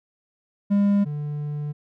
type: tone pair in turn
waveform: triangle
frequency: 201.8 / 147.67 Hz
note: G#3 / D3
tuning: -49 / +10 cents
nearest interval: perfect fourth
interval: 541 cents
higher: first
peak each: -14 / -24 dBFS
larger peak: first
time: 0.7-1.05 / 1.05-1.73 s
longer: second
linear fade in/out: 20 ms
effects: none